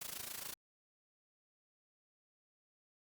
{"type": "noise with amplitude modulation", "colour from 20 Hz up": "white", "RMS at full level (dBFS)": -42, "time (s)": [0.01, 0.54], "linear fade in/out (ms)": 5, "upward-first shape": "sine", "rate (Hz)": 27.2, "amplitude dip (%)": 80, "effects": ["Opus 48 kbps"]}